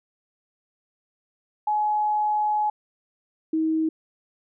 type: tone pair in turn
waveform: sine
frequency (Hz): 845 / 318.1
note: G#5 / D#4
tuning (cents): +30 / +38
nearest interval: octave + perfect fourth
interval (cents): 1692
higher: first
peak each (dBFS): -20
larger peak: neither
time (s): 1.67-2.7 / 3.53-3.89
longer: first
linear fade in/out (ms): 5
effects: none